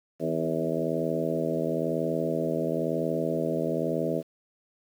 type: harmonic tone with a mistuned harmonic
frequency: 81 Hz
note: E2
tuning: 30 cents flat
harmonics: 2 / 3 / 4 / 5 / 6 / 7 / 8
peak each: -33 / -33 / -33 / -33 / -33 / -33 / -33 dBFS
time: 0.19-4.23 s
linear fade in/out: 50 ms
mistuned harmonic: 3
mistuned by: +39 cents
effects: 9-bit